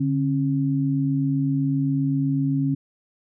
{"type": "tone pair together", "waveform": "sine", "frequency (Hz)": [143.93, 271.7], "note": ["D3", "C#4"], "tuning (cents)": [-35, -35], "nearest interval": "major seventh", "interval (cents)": 1100, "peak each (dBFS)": -22, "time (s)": [0, 2.75], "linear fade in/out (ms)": 10, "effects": []}